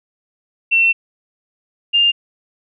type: tone pair in turn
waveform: sine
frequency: 2702 / 2805 Hz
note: E7 / F7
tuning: +42 / +7 cents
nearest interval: minor second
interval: 65 cents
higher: second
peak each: -10 dBFS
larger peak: neither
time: 0.71-0.93 / 1.93-2.12 s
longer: first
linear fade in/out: 20 ms
effects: none